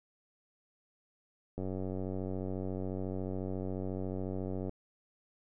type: click train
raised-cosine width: 2 ms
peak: -25 dBFS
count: 294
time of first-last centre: 1.58-4.694 s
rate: 94.1 Hz
effects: none

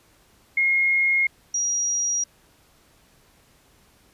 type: tone pair in turn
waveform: sine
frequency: 2149 / 5737 Hz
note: C7 / F8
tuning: +46 / +46 cents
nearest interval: octave + perfect fourth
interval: 1700 cents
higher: second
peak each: -17 / -21 dBFS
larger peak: first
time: 0.57-1.27 / 1.54-2.24 s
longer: neither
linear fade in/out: 5 ms
effects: pink hiss -58 dBFS RMS until 4.13 s + resampled to 32000 Hz

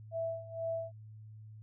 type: tone with tremolo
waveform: sine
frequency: 659.3 Hz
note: E5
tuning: in tune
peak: -32 dBFS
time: 0.11-0.92 s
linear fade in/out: 50 ms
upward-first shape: sine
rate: 2.1 Hz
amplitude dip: 85%
effects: added 108 Hz sine -48 dBFS peak until 1.62 s

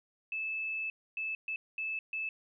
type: tone bursts at uneven times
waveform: sine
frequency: 2618 Hz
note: E7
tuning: 13 cents flat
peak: -33 dBFS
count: 5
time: 0.32-0.9 / 1.17-1.35 / 1.48-1.56 / 1.78-1.99 / 2.13-2.29 s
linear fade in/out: 2 ms
effects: none

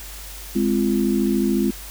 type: chord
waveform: sine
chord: F minor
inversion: first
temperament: equal with one note detuned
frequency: 207.7 / 261.6 / 342 Hz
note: Ab3 / C4 / F4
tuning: 0 / 0 / -36 cents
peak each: -20 / -22 / -22 dBFS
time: 0.55-1.71 s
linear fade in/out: 10 ms
effects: added 50 Hz sine -37 dBFS peak until 1.9 s + white hiss -38 dBFS RMS until 1.9 s

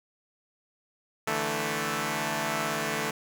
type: chord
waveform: 5% pulse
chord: D suspended second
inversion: none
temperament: equal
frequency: 146.83 / 164.81 / 220 Hz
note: D3 / E3 / A3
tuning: 0 / 0 / 0 cents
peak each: -22 / -23 / -19 dBFS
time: 1.27-3.11 s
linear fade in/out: 5 ms
effects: none

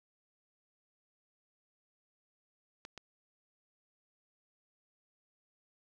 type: clicks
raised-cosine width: 0.2 ms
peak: -28 dBFS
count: 2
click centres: 2.851 / 2.977 s
effects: none

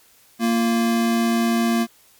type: tone pair together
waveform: square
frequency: 231.3 / 347.1 Hz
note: A#3 / F4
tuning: -13 / -11 cents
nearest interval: perfect fifth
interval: 702 cents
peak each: -18 / -27 dBFS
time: 0.39-1.87 s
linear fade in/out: 50 ms
effects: white hiss -54 dBFS RMS until 2.19 s + MP3 96 kbps

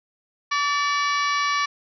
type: harmonic tone with a mistuned harmonic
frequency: 574 Hz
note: D5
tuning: 40 cents flat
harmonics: 2 / 3 / 4 / 5 / 6 / 7 / 8 / 9 / 10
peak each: -22 / -28 / -28 / -35 / -38 / -34 / -37 / -38 / -36 dBFS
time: 0.51-1.66 s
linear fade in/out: 10 ms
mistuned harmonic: 3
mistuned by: +49 cents
effects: none

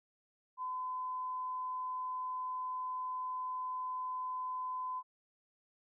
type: tone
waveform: sine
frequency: 1016 Hz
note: B5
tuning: 49 cents sharp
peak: -36 dBFS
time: 0.57-5.03 s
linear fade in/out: 50 ms
effects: none

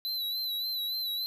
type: tone with vibrato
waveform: square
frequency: 3993 Hz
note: B7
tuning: 18 cents sharp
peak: -31 dBFS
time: 0.05-1.26 s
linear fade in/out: 0 ms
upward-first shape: sine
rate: 3.5 Hz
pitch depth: 56 cents each way
effects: none

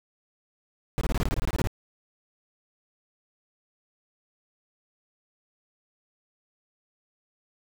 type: noise bursts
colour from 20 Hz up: brown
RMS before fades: -25 dBFS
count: 13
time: 0.98-1.672 s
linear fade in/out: 0 ms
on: 32 ms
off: 23 ms
effects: none

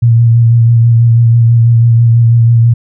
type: tone with vibrato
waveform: sine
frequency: 116.54 Hz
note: A#2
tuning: in tune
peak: -3 dBFS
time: 0.02-2.74 s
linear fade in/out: 10 ms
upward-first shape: sine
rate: 6.1 Hz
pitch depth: 26 cents each way
effects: none

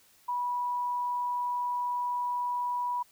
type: tone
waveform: sine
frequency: 978 Hz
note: B5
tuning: 17 cents flat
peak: -28 dBFS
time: 0.28-3.03 s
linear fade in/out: 10 ms
effects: white hiss -62 dBFS RMS until 3.11 s

